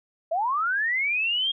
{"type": "linear sweep", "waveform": "sine", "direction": "up", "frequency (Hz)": [622.3, 3269], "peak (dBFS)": -22, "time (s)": [0.31, 1.52], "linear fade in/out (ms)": 10, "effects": []}